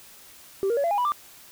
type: tone with pitch steps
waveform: sine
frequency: 390 / 469.2 / 564.4 / 679 / 816.9 / 982.7 / 1182.3 Hz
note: G4 / A#4 / C#5 / F5 / G#5 / B5 / D6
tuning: -9 / +11 / +31 / -49 / -29 / -9 / +11 cents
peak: -19 dBFS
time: 0.63-1.12 s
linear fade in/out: 0 ms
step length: 70 ms
effects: tanh soft clip ceiling -19 dBFS + white hiss -49 dBFS RMS until 1.51 s